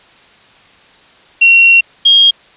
sine tone pair in turn, 2736 / 3246 Hz, F7 / G#7, -36 / -40 cents, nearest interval minor third, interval 296 cents, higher second, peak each -3 dBFS, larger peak neither, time 1.41-1.81 / 2.05-2.31 s, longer first, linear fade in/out 10 ms, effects white hiss -44 dBFS RMS until 2.56 s + resampled to 8000 Hz

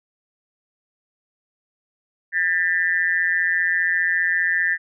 sine tone with amplitude modulation, 1793 Hz, A6, 32 cents sharp, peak -13 dBFS, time 2.32-4.78 s, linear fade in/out 50 ms, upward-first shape sine, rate 175 Hz, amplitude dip 100%, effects none

